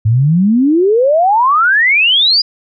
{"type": "exponential sweep", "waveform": "sine", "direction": "up", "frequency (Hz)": [103.83, 4978], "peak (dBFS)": -7, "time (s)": [0.05, 2.42], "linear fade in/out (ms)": 10, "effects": []}